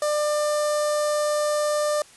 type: tone with notch filter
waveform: sawtooth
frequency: 597 Hz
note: D5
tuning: 28 cents sharp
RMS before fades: -23 dBFS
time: 0.02-2.02 s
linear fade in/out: 2 ms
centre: 2600 Hz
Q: 0.71
effects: white hiss -50 dBFS RMS until 2.16 s + resampled to 24000 Hz